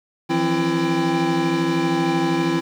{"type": "tone cluster", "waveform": "square", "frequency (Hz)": [162, 174.8, 264.3, 335.3, 794], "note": ["E3", "F3", "C4", "E4", "G5"], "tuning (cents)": [-30, 2, 18, 30, 22], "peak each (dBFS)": [-27, -28, -26, -21, -30], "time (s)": [0.29, 2.61], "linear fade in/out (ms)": 20, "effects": ["low-pass 5000 Hz 12 dB/octave", "8-bit"]}